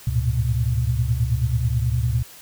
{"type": "tone cluster", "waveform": "sine", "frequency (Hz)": [71.6, 105.1, 113.8, 123.3], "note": ["D2", "G#2", "A#2", "B2"], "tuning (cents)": [-43, 21, -41, -2], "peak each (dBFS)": [-24, -27, -24, -22], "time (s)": [0.07, 2.23], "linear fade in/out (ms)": 5, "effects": ["white hiss -44 dBFS RMS until 2.41 s"]}